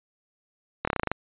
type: slowing click train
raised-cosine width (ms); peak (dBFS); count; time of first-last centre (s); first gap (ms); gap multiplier
0.5; -10; 9; 0.85-1.116; 25; 1.08
effects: resampled to 8000 Hz